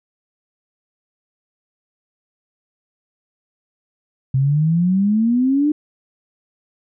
sine exponential sweep, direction up, 129.9 to 305.3 Hz, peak -13 dBFS, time 4.34-5.72 s, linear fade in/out 5 ms, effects none

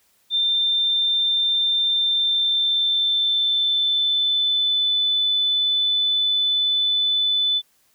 sine tone with pitch glide, 3583 to 3501 Hz, A7 to A7, +31 to -9 cents, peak -17 dBFS, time 0.3-7.62 s, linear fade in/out 50 ms, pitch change -40 cents, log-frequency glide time 1.93-4.92 s, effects white hiss -62 dBFS RMS until 7.94 s

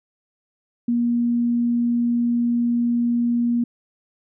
sine tone, 237.9 Hz, A#3, 35 cents sharp, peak -17 dBFS, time 0.88-3.64 s, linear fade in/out 5 ms, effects none

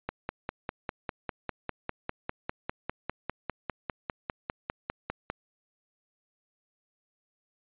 click train, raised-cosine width 0.5 ms, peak -16 dBFS, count 27, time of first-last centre 0.09-5.3 s, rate 4.99 Hz, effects resampled to 8000 Hz

